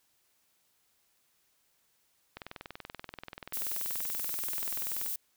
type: click train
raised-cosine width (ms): 0.3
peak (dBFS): -25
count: 57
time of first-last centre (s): 2.37-5.062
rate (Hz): 20.8
type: noise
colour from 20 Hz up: violet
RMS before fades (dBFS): -35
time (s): 3.53-5.16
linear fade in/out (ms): 5
effects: white hiss -72 dBFS RMS until 5.36 s